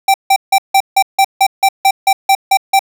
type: tone bursts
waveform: square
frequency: 780 Hz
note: G5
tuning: 9 cents flat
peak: -7 dBFS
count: 13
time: 0.08-2.793 s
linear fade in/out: 5 ms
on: 61 ms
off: 160 ms
effects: none